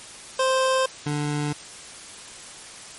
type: tone pair in turn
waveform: 25% pulse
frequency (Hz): 523.3 / 147.48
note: C5 / D3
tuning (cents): 0 / +8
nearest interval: octave + minor seventh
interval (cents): 2192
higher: first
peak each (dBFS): -15 / -20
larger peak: first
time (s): 0.39-0.86 / 1.06-1.53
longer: neither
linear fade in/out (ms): 5
effects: white hiss -41 dBFS RMS until 2.98 s + MP3 48 kbps